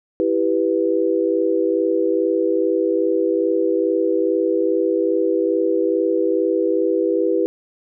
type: chord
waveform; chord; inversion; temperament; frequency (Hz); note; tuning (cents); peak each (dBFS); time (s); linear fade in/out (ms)
sine; E minor; none; equal; 329.6 / 392 / 493.9; E4 / G4 / B4; 0 / 0 / 0; -20; 0.2-7.46; 0
effects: none